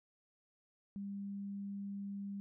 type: tone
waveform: sine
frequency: 199.6 Hz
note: G3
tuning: 32 cents sharp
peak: -40 dBFS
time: 0.96-2.4 s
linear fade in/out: 0 ms
effects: none